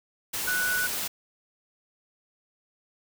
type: tone in noise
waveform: sine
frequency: 1480 Hz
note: F#6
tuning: in tune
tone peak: -25 dBFS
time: 0.47-0.87 s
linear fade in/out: 10 ms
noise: white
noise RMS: -31 dBFS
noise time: 0.33-1.08 s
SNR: +3 dB
effects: none